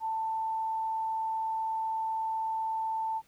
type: tone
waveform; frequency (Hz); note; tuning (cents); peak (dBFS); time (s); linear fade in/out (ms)
sine; 888; A5; +16; -29; 0-3.22; 50
effects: pink hiss -65 dBFS RMS until 3.27 s